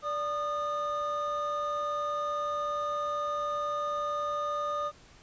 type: tone pair together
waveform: triangle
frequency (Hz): 585 / 1224.6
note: D5 / D#6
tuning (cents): -7 / -28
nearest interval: octave + minor second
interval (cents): 1279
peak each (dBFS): -32 / -29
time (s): 0.02-4.92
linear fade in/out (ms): 50
effects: pink hiss -56 dBFS RMS until 5.22 s + resampled to 16000 Hz